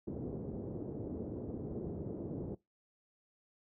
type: low-pass noise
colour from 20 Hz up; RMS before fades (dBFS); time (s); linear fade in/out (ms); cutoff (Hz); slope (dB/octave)
white; -41; 0.07-2.55; 5; 420; 24
effects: noise-tail reverb RT60 0.2 s tail -22 dB re dry + high-pass 60 Hz 12 dB/octave